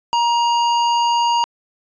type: tone with hard clipping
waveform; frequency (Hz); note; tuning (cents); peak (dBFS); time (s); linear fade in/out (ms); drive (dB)
sine; 944; A#5; +22; -16; 0.13-1.44; 0; 16
effects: resampled to 16000 Hz